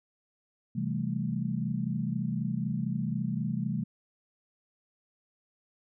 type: chord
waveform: sine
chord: A minor seventh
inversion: first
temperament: equal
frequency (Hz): 130.81 / 164.81 / 196 / 220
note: C3 / E3 / G3 / A3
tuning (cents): 0 / 0 / 0 / 0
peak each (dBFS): -34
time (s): 0.75-3.84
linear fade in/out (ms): 10
effects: none